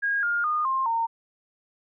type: tone with pitch steps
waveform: sine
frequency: 1633 / 1413.4 / 1223.4 / 1058.9 / 916.5 Hz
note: G#6 / F6 / D#6 / C6 / A#5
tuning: -30 / +20 / -30 / +20 / -30 cents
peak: -22 dBFS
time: 0.02-1.07 s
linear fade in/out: 20 ms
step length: 210 ms
effects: none